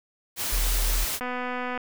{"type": "noise", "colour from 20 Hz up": "white", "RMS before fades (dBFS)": -29, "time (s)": [0.36, 1.2], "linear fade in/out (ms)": 50}
{"type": "tone", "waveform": "sine", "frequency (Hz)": 40.54, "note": "E1", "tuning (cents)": -28, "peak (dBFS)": -22, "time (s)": [0.52, 1.05], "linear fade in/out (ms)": 10}
{"type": "click train", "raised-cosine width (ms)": 0.5, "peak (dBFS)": -17, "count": 142, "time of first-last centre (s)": [1.21, 1.776], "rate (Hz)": 249}
{"effects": []}